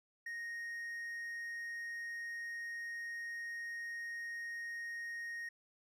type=tone; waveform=triangle; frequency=1864.7 Hz; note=A#6; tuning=in tune; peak=-39 dBFS; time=0.26-5.49 s; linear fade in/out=5 ms; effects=none